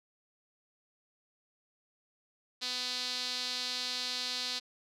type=tone with band-pass filter; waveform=sawtooth; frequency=250.3 Hz; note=B3; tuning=23 cents sharp; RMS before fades=-36 dBFS; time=2.61-4.6 s; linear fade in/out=20 ms; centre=4300 Hz; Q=3.9; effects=none